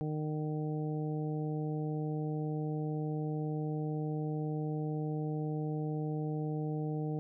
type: harmonic tone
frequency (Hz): 153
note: D#3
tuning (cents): -29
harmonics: 1 / 2 / 3 / 4 / 5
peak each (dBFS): -34 / -39 / -41 / -50 / -47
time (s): 0.01-7.19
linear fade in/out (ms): 0
effects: none